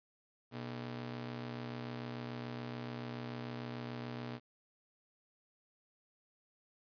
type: ring-modulated tone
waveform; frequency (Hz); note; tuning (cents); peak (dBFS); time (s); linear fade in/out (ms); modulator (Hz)
sawtooth; 181.3; F#3; -35; -34; 0.51-4.4; 50; 57.2
effects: resampled to 11025 Hz + 11-bit